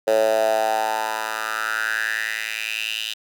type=tone with high-pass filter sweep; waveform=10% pulse; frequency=110 Hz; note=A2; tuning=in tune; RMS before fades=-23 dBFS; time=0.07-3.14 s; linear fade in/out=10 ms; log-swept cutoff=520 to 3200 Hz; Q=5.6; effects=none